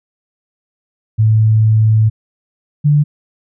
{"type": "tone pair in turn", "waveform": "sine", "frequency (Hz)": [109.5, 147.18], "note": ["A2", "D3"], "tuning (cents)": [-8, 4], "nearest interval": "perfect fourth", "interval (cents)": 512, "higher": "second", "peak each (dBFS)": -7, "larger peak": "neither", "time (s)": [[1.18, 2.1], [2.84, 3.04]], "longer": "first", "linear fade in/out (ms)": 20, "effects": []}